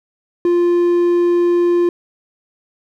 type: tone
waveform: triangle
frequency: 348.7 Hz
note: F4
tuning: 3 cents flat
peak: -9 dBFS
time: 0.45-1.89 s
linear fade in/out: 2 ms
effects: none